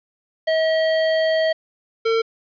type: tone pair in turn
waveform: square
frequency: 640 / 452.5 Hz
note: D#5 / A4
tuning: +49 / +48 cents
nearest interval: tritone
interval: 601 cents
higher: first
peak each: -17 dBFS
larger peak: neither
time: 0.47-1.53 / 2.05-2.22 s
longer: first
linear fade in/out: 10 ms
effects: resampled to 11025 Hz + 8-bit